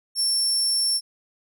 30% pulse tone, 5430 Hz, F8, 50 cents flat, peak -16 dBFS, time 0.15-1.01 s, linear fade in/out 50 ms, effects none

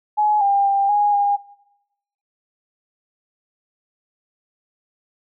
sine tone with pitch steps, 843 / 799 / 794 / 825 / 811 Hz, G#5 / G5 / G5 / G#5 / G#5, +26 / +33 / +22 / -12 / -41 cents, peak -14 dBFS, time 0.17-1.37 s, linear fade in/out 20 ms, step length 240 ms, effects noise-tail reverb RT60 0.9 s tail -20 dB re dry

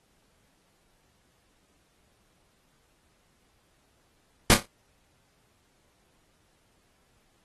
pink noise with echo, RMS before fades -17 dBFS, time 4.5-4.54 s, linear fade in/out 0 ms, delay 29 ms, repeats 4, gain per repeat -9 dB, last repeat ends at 4.656 s, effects pink hiss -68 dBFS RMS until 7.44 s + AAC 32 kbps

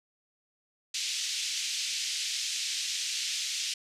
white band-pass noise, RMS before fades -33 dBFS, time 0.94-3.74 s, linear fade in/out 5 ms, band 2500 to 6600 Hz, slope 24 dB/octave, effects resampled to 32000 Hz

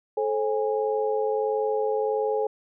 sine tone cluster, 433.5 / 535 / 823 Hz, A4 / C5 / G#5, -26 / +38 / -16 cents, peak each -24 / -29 / -30 dBFS, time 0.17-2.47 s, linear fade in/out 5 ms, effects none

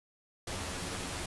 pink noise with comb filter, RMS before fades -38 dBFS, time 0.47-1.26 s, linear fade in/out 5 ms, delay 11 ms, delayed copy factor +0.65, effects resampled to 24000 Hz

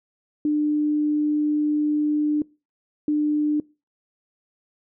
sine tone pair in turn, 299.2 / 299.2 Hz, D4 / D4, +32 / +32 cents, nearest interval unison, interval 0 cents, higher neither, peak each -18 dBFS, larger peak neither, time 0.45-2.42 / 3.08-3.6 s, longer first, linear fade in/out 2 ms, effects noise-tail reverb RT60 0.3 s tail -24 dB re dry

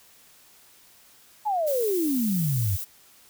sine exponential sweep, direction down, 879 to 89.7 Hz, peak -22 dBFS, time 1.45-2.77 s, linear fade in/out 20 ms
violet noise, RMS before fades -33 dBFS, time 1.66-2.85 s, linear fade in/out 20 ms
effects white hiss -55 dBFS RMS until 3.29 s

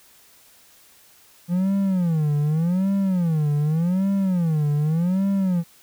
triangle tone with vibrato, 170 Hz, F3, 46 cents flat, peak -16 dBFS, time 1.48-5.64 s, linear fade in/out 50 ms, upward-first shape sine, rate 0.85 Hz, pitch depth 260 cents each way, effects white hiss -53 dBFS RMS until 5.82 s

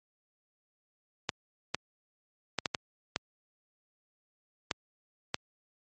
clicks, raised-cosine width 0.2 ms, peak -11 dBFS, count 8, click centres 1.292 / 1.746 / 2.587 / 2.658 / 2.748 / 3.161 / 4.712 / 5.344 s, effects high-pass 80 Hz 12 dB/octave + MP3 32 kbps

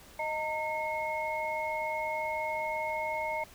sine tone cluster, 623 / 913 / 2167 Hz, D#5 / A#5 / C#7, +2 / -36 / -40 cents, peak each -35 / -34 / -36 dBFS, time 0.19-3.44 s, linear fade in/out 5 ms, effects pink hiss -54 dBFS RMS until 3.54 s

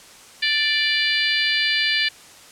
harmonic tone, 587.3 Hz, D5, in tune, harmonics 3 / 4 / 5 / 6 / 7 / 8, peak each -23 / -24 / -25 / -26 / -26 / -27 dBFS, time 0.42-2.09 s, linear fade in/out 10 ms, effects white hiss -45 dBFS RMS until 2.51 s + low-pass 9000 Hz 12 dB/octave

